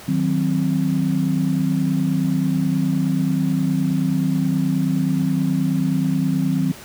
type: chord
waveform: sine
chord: C diminished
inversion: first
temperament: equal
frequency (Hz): 155.56 / 185 / 261.6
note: Eb3 / Gb3 / C4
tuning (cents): 0 / 0 / 0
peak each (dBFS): -21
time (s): 0.08-6.72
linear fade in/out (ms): 5
effects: pink hiss -39 dBFS RMS until 6.84 s + high-pass 80 Hz 12 dB/octave